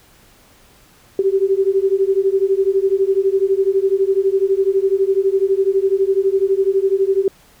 sine beating tone pair, 382.2 / 394.2 Hz, G4 / G4, -44 / +10 cents, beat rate 12 Hz, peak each -16 dBFS, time 1.19-7.28 s, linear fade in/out 2 ms, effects pink hiss -50 dBFS RMS until 7.6 s

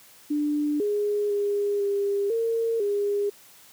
sine tone with pitch steps, 295.8 / 413.8 / 407.6 / 401.7 / 457.2 / 407.3 Hz, D4 / G#4 / G#4 / G4 / A#4 / G#4, +13 / -6 / -32 / +42 / -34 / -34 cents, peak -22 dBFS, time 0.3-3.3 s, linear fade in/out 10 ms, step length 500 ms, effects white hiss -52 dBFS RMS until 3.72 s + high-pass 80 Hz 12 dB/octave

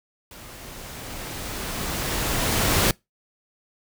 pink noise with level ramp, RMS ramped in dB -43 to -19 dBFS, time 0.31-2.91 s, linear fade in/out 2 ms, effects noise-tail reverb RT60 0.2 s tail -25 dB re dry

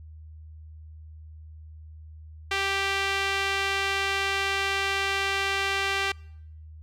sawtooth tone with band-pass filter, 392 Hz, G4, in tune, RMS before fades -27 dBFS, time 2.51-6.12 s, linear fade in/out 5 ms, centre 2500 Hz, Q 1.2, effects noise-tail reverb RT60 0.8 s tail -26 dB re dry + added 78 Hz sine -42 dBFS peak until 6.82 s

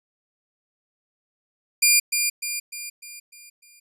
10% pulse tone with echo, 2400 Hz, D7, 37 cents sharp, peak -5 dBFS, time 1.82-2 s, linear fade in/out 10 ms, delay 300 ms, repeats 6, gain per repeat -6 dB, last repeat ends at 3.8 s, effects resampled to 32000 Hz

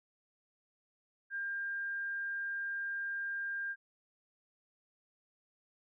sine tone, 1600 Hz, G6, 35 cents sharp, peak -35 dBFS, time 1.3-3.76 s, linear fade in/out 50 ms, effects none

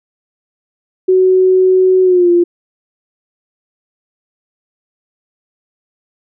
sine tone with pitch glide, 372.7 to 347.7 Hz, F#4 to F4, +13 to -8 cents, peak -6 dBFS, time 1.08-2.44 s, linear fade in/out 10 ms, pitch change -121 cents, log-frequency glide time 2.03-2.3 s, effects none

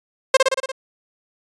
sawtooth tone with echo, 529 Hz, C5, 19 cents sharp, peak -4 dBFS, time 0.34-0.37 s, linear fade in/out 5 ms, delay 58 ms, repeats 6, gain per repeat -3 dB, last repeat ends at 0.718 s, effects resampled to 22050 Hz

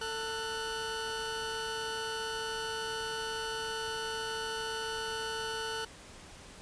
20% pulse tone pair together, 446.5 / 1480 Hz, A4 / F#6, +25 / 0 cents, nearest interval octave + major sixth, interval 2075 cents, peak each -32 / -33 dBFS, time 0.01-5.85 s, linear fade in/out 5 ms, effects pink hiss -51 dBFS RMS until 6.61 s + resampled to 22050 Hz

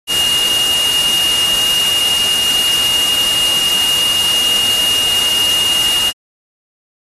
sine tone in noise, 2848 Hz, F7, 33 cents sharp, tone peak -13 dBFS, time 0.07-6.13 s, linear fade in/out 50 ms, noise white, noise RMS -19 dBFS, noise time 0.07-6.13 s, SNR +3 dB, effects AAC 32 kbps

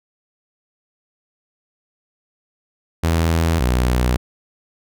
sawtooth tone pair in turn, 82.41 / 61.74 Hz, E2 / B1, 0 / 0 cents, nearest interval perfect fourth, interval 500 cents, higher first, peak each -11 dBFS, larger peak neither, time 3.03-3.6 / 3.6-4.17 s, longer neither, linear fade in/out 10 ms, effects none

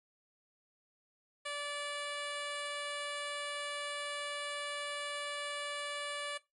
10% pulse tone, 580 Hz, D5, 22 cents flat, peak -29 dBFS, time 1.45-6.38 s, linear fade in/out 10 ms, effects noise-tail reverb RT60 0.2 s tail -18 dB re dry + MP3 48 kbps

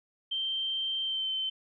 sine tone with pitch glide, 3136 to 3084 Hz, G7 to G7, 0 to -29 cents, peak -29 dBFS, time 0.31-1.5 s, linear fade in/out 10 ms, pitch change -29 cents, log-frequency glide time 1.03-1.3 s, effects none

